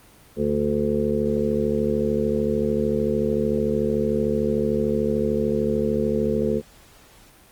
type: harmonic tone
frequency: 73.42 Hz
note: D2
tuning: in tune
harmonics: 1 / 2 / 3 / 5 / 6 / 7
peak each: -33 / -31 / -24 / -27 / -24 / -28 dBFS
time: 0.36-6.62 s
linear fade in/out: 50 ms
effects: pink hiss -51 dBFS RMS until 7.51 s + Opus 24 kbps